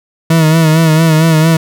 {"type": "tone with vibrato", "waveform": "40% pulse", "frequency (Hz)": 160, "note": "D#3", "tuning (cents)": 49, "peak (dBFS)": -5, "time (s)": [0.3, 1.57], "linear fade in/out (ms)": 5, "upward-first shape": "sine", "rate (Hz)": 4.4, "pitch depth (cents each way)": 53, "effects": []}